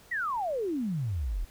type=exponential sweep; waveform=sine; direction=down; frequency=2000 to 36.71 Hz; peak=-28 dBFS; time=0.11-1.45 s; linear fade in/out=10 ms; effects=pink hiss -56 dBFS RMS until 1.5 s